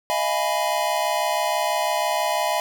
square chord, F half-diminished seventh, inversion third, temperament equal with one note detuned, 622.3 / 688.4 / 830.6 / 987.8 Hz, Eb5 / F5 / Ab5 / Cb6, 0 / -25 / 0 / 0 cents, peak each -27 dBFS, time 0.1-2.6 s, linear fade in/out 0 ms, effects none

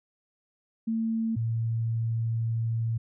sine tone pair in turn, 224.9 / 114.12 Hz, A3 / A#2, +38 / -36 cents, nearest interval octave, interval 1174 cents, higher first, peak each -25 dBFS, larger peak neither, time 0.87-1.36 / 1.36-2.98 s, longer second, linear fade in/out 10 ms, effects none

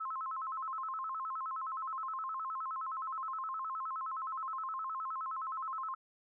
sine tone with vibrato, 1174 Hz, D6, 1 cent flat, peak -36 dBFS, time 0-5.95 s, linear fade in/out 10 ms, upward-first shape square, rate 9.6 Hz, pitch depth 180 cents each way, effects none

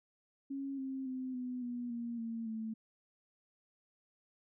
sine tone with pitch steps, 274.4 / 266.1 / 258.1 / 250.3 / 242.8 / 235.5 / 228.4 / 221.5 Hz, C#4 / C4 / C4 / B3 / B3 / A#3 / A#3 / A3, -17 / +29 / -23 / +23 / -29 / +18 / -35 / +12 cents, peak -37 dBFS, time 0.5-2.74 s, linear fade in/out 10 ms, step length 280 ms, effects none

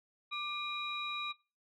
sine tone cluster, 1182 / 2413 / 3837 Hz, D6 / D7 / A#7, +11 / +46 / +49 cents, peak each -40 / -39 / -40 dBFS, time 0.31-1.33 s, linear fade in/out 20 ms, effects noise-tail reverb RT60 0.3 s tail -21 dB re dry + tanh soft clip ceiling -26 dBFS

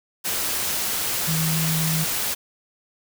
sine tone in noise, 160.4 Hz, E3, 47 cents flat, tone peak -22 dBFS, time 1.27-2.05 s, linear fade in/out 20 ms, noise white, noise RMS -25 dBFS, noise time 0.24-2.35 s, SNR 0 dB, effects none

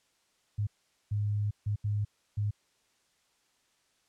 sine tone bursts at uneven times, 103.83 Hz, G#2, in tune, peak -27 dBFS, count 5, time 0.58-0.67 / 1.11-1.51 / 1.66-1.76 / 1.84-2.05 / 2.37-2.51 s, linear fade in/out 10 ms, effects white hiss -71 dBFS RMS until 4.08 s + low-pass 8000 Hz 12 dB/octave

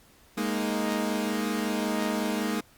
sawtooth chord, Ab suspended second, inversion none, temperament equal, 207.7 / 233.1 / 311.1 Hz, Ab3 / Bb3 / Eb4, 0 / 0 / 0 cents, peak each -26 / -27 / -28 dBFS, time 0.37-2.61 s, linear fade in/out 10 ms, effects pink hiss -58 dBFS RMS until 2.77 s + Opus 48 kbps

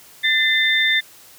sine tone cluster, 1779 / 2054 / 3587 Hz, A6 / C7 / A7, +19 / -33 / +33 cents, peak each -19 dBFS, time 0.23-1.01 s, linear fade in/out 20 ms, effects white hiss -46 dBFS RMS until 1.38 s + high-pass 60 Hz 12 dB/octave

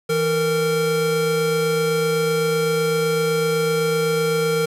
square tone pair together, 162.63 / 460 Hz, E3 / A#4, -23 / -23 cents, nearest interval octave + tritone, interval 1800 cents, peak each -26 / -19 dBFS, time 0.09-4.66 s, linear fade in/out 10 ms, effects resampled to 32000 Hz + 7-bit

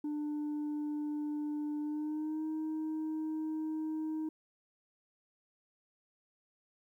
sine tone with pitch glide, 297.6 to 313.1 Hz, D4 to D#4, +23 to +11 cents, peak -31 dBFS, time 0.04-4.29 s, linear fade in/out 5 ms, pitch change +88 cents, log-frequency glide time 1.81-2.44 s, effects tanh soft clip ceiling -33 dBFS + 12-bit

